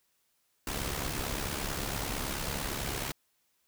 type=noise with amplitude modulation; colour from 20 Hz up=pink; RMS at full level=-32 dBFS; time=0.67-3.12 s; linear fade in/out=2 ms; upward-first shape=sine; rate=69 Hz; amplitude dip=60%; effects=white hiss -74 dBFS RMS until 3.67 s